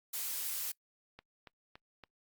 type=noise; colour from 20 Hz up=blue; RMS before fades=-37 dBFS; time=0.13-0.72 s; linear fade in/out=10 ms
type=click train; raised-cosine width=0.3 ms; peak=-34 dBFS; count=4; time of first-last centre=1.19-2.037 s; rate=3.54 Hz
effects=noise-tail reverb RT60 0.1 s tail -23 dB re dry + Opus 48 kbps